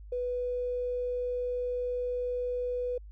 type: tone with tanh clipping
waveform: triangle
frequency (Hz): 493.9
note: B4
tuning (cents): 0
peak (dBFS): -29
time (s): 0.12-2.98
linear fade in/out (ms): 5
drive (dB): 3
effects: added 51 Hz sine -44 dBFS peak until 3.11 s